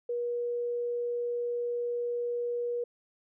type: tone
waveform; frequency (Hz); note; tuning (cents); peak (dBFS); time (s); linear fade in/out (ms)
sine; 480; B4; -49; -29; 0.09-2.84; 5
effects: none